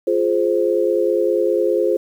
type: chord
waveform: sine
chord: F minor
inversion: none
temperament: just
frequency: 349.2 / 419.1 / 523.8 Hz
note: F4 / Ab4 / C5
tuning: 0 / +16 / +2 cents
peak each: -19 dBFS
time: 0.07-1.97 s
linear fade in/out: 5 ms
effects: 8-bit